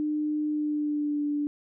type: tone with pitch glide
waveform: sine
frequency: 301.6 to 292.8 Hz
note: D4 to D4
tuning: +46 to -5 cents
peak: -25 dBFS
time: 0-1.47 s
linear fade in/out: 0 ms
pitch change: -51 cents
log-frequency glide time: 0.49-1.24 s
effects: none